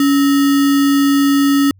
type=tone with sample-and-hold; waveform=sine; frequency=280.3 Hz; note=C#4; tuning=19 cents sharp; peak=-9 dBFS; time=0-1.71 s; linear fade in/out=2 ms; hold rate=1575 Hz; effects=added 95 Hz sine -44 dBFS peak until 1.79 s